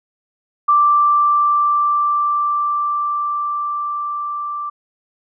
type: tone with level ramp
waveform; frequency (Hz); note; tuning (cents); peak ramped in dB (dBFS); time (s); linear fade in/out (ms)
sine; 1174.7; D6; 0; -9 to -22; 0.68-4.7; 10
effects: none